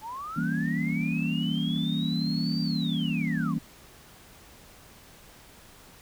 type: linear two-way sweep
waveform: sine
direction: up then down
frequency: 838 to 4699 to 979 Hz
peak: -34 dBFS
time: 0.01-3.55 s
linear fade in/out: 50 ms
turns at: 2.62 s
type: chord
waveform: sine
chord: E diminished seventh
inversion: none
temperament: equal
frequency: 164.81 / 196 / 233.1 / 277.2 Hz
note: E3 / G3 / Bb3 / Db4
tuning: 0 / 0 / 0 / 0 cents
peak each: -29 / -32 / -30 / -34 dBFS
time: 0.36-3.59 s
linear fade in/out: 10 ms
effects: pink hiss -52 dBFS RMS until 6.01 s